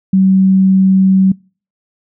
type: tone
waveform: sine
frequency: 190.4 Hz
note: F#3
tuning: 50 cents sharp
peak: -6 dBFS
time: 0.13-1.32 s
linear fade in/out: 5 ms
effects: noise-tail reverb RT60 0.4 s tail -26 dB re dry